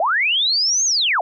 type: linear two-way sweep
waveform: sine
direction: up then down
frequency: 592 to 6610 to 592 Hz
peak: -15 dBFS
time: 0-1.21 s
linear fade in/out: 2 ms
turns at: 0.85 s
effects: none